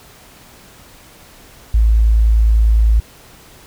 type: tone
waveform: sine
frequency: 55 Hz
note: A1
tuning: in tune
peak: -8 dBFS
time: 1.74-3 s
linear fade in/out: 5 ms
effects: pink hiss -43 dBFS RMS until 3.66 s